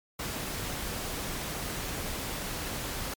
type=noise; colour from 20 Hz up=pink; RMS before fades=-35 dBFS; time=0.19-3.14 s; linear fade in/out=5 ms; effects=MP3 96 kbps